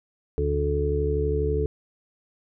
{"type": "harmonic tone", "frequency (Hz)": 72.2, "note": "D2", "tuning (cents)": -29, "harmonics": [1, 2, 4, 5, 6], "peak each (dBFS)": [-25, -30, -35, -34, -25], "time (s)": [0.38, 1.66], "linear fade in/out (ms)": 0, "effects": []}